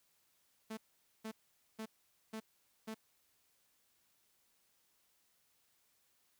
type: tone bursts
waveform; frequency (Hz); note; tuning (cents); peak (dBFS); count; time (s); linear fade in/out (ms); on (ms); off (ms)
sawtooth; 220; A3; 0; -38; 5; 0.7-2.945; 10; 73; 470
effects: white hiss -75 dBFS RMS until 6.39 s